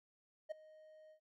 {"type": "tone with ADSR envelope", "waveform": "triangle", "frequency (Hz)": 622.3, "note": "D#5", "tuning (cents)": 0, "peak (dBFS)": -35, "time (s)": [0.49, 1.2], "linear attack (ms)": 24, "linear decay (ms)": 9, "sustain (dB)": -21, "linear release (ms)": 90, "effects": []}